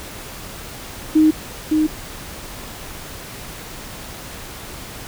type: tone pair in turn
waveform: sine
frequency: 311.1 / 309.4 Hz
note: D#4 / D#4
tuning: 0 / -10 cents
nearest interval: unison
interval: 10 cents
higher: first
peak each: -9 / -13 dBFS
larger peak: first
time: 1.15-1.31 / 1.71-1.87 s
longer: neither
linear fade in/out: 10 ms
effects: pink hiss -34 dBFS RMS until 5.07 s